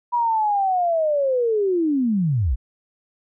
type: linear sweep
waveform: sine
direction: down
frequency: 974 to 49 Hz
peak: -17 dBFS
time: 0.12-2.56 s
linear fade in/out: 20 ms
effects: none